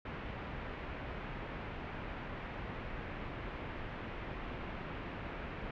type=low-pass noise; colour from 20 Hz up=pink; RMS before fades=-43 dBFS; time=0.05-5.71 s; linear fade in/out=5 ms; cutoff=2600 Hz; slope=24 dB/octave; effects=none